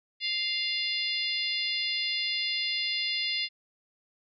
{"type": "harmonic tone", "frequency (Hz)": 698.5, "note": "F5", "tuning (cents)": 0, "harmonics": [3, 4, 5, 6, 7], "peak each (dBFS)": [-34, -34, -34, -34, -34], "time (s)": [0.2, 3.49], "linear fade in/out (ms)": 50, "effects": []}